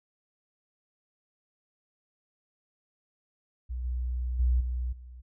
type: tone with level steps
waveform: sine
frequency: 61.74 Hz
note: B1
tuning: in tune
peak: -31 / -28 / -21 / -28 / -43 dBFS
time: 3.69-5.22 s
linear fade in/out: 20 ms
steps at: 3.84 / 4.39 / 4.6 / 4.92 s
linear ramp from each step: 10 ms
effects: none